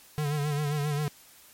square tone with vibrato, 147.3 Hz, D3, 6 cents sharp, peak -27 dBFS, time 0.18-1.08 s, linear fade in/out 0 ms, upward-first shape sine, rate 7.5 Hz, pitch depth 58 cents each way, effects white hiss -54 dBFS RMS until 1.53 s + MP3 64 kbps

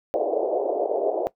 pink band-pass noise, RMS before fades -24 dBFS, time 0.14-1.27 s, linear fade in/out 0 ms, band 370 to 700 Hz, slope 48 dB/octave, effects noise-tail reverb RT60 0.1 s tail -18 dB re dry

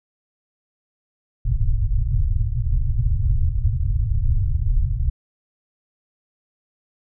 pink low-pass noise, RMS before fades -19 dBFS, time 1.45-5.1 s, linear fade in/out 5 ms, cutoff 130 Hz, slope 96 dB/octave, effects none

